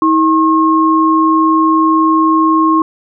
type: tone pair together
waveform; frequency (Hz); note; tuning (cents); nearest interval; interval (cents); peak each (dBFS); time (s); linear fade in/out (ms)
sine; 319.9 / 1078; D#4 / C#6; +48 / -49; octave + major sixth; 2103; -10; 0.02-2.82; 2
effects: none